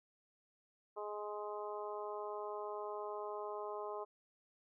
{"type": "harmonic tone", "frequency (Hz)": 208.8, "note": "G#3", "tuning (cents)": 10, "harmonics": [2, 3, 4, 5, 6], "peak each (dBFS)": [-44, -47, -48, -47, -53], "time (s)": [0.96, 4.05], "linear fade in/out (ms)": 20, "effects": []}